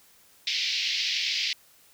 white band-pass noise, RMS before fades -28 dBFS, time 0.47-1.53 s, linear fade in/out 2 ms, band 2100 to 5200 Hz, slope 48 dB/octave, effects white hiss -58 dBFS RMS until 1.93 s

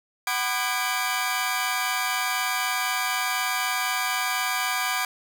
sawtooth tone cluster, 748 / 996 / 1210 / 1633 / 2316 Hz, F#5 / B5 / D#6 / G#6 / D7, +19 / +14 / -49 / -30 / -25 cents, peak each -27 dBFS, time 0.27-5.05 s, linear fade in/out 2 ms, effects none

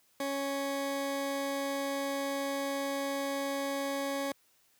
20% pulse tone pair together, 277.2 / 554.4 Hz, C#4 / C#5, 0 / 0 cents, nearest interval octave, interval 1200 cents, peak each -29 / -35 dBFS, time 0.2-4.32 s, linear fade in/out 2 ms, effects white hiss -68 dBFS RMS until 4.79 s + high-pass 80 Hz 12 dB/octave

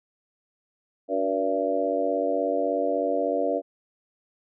harmonic tone with a mistuned harmonic, 96.4 Hz, G2, 28 cents flat, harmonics 3 / 4 / 5 / 6 / 7, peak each -30 / -33 / -28 / -27 / -28 dBFS, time 1.08-3.62 s, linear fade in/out 50 ms, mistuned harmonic 4, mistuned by -61 cents, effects none

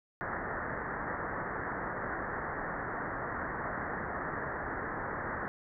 white low-pass noise, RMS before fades -37 dBFS, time 0.21-5.48 s, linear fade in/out 0 ms, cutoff 1900 Hz, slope 96 dB/octave, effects none

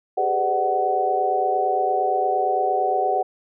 sine tone cluster, 390.4 / 419.1 / 505 / 598 / 748 Hz, G4 / G#4 / B4 / D5 / F#5, -7 / +16 / +39 / +31 / +19 cents, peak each -27 / -28 / -28 / -28 / -20 dBFS, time 0.17-3.23 s, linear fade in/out 10 ms, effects none

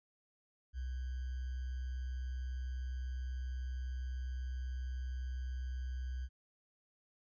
sine tone with sample-and-hold, 63.7 Hz, C2, 46 cents flat, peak -37 dBFS, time 0.73-6.29 s, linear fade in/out 50 ms, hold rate 1575 Hz, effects resampled to 16000 Hz

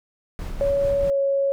brown noise with tremolo, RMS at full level -29 dBFS, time 0.39-1.1 s, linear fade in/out 0 ms, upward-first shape sine, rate 4.7 Hz, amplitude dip 35%
sine tone with pitch glide, 560 to 552.3 Hz, C#5 to C#5, +18 to -6 cents, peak -18 dBFS, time 0.61-1.52 s, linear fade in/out 0 ms, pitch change -24 cents, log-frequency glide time 1.03-1.19 s
effects none

